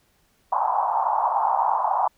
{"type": "band-pass noise", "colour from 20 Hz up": "pink", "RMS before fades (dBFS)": -22, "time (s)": [0.52, 2.08], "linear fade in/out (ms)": 5, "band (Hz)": [770, 1000], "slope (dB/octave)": 48, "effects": ["pink hiss -64 dBFS RMS until 2.17 s"]}